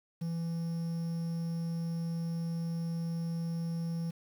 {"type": "tone with quantisation", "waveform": "triangle", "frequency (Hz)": 166.8, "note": "E3", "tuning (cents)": 21, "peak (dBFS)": -30, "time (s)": [0.21, 4.11], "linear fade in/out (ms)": 10, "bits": 9, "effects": []}